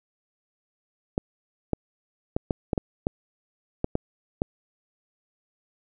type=clicks; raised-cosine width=2 ms; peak=-10 dBFS; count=10; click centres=1.179 / 1.733 / 2.365 / 2.508 / 2.732 / 2.778 / 3.069 / 3.844 / 3.954 / 4.419 s; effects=none